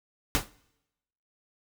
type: noise with exponential decay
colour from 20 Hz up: pink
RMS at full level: -22 dBFS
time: 0.35-0.5 s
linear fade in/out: 0 ms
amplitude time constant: 31 ms
effects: noise-tail reverb RT60 0.9 s tail -23 dB re dry